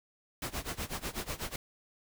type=noise with tremolo; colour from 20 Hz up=pink; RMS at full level=-35 dBFS; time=0.42-1.56 s; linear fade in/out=2 ms; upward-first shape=sine; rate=8.1 Hz; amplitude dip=90%; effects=none